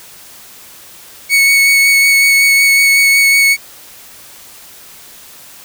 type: tone with vibrato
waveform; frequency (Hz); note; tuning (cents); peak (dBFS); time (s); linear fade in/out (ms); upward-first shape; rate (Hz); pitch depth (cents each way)
40% pulse; 2217; C#7; 0; -6; 1.29-3.57; 50; sine; 5.4; 11
effects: white hiss -37 dBFS RMS until 5.64 s